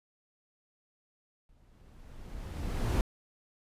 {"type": "noise with exponential growth", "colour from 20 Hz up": "brown", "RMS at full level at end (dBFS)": -25, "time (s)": [1.49, 3.01], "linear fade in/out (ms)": 1, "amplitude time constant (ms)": 330, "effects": ["resampled to 32000 Hz"]}